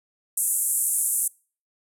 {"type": "band-pass noise", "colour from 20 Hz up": "white", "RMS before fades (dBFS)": -24, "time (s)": [0.37, 1.28], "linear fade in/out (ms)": 5, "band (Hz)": [7900, 12000], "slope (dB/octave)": 48, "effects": ["noise-tail reverb RT60 0.4 s tail -25 dB re dry"]}